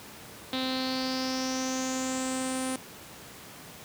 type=tone with low-pass filter sweep; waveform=sawtooth; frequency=259.8 Hz; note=C4; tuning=12 cents flat; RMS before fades=-31 dBFS; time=0.53-2.76 s; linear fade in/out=2 ms; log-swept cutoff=3800 to 9700 Hz; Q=6.7; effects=pink hiss -46 dBFS RMS until 3.84 s + high-pass 100 Hz 12 dB/octave